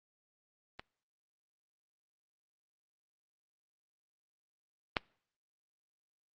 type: clicks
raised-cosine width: 0.3 ms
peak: -27 / -12 dBFS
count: 2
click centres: 0.795 / 4.968 s
effects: noise-tail reverb RT60 0.6 s tail -26 dB re dry + Opus 32 kbps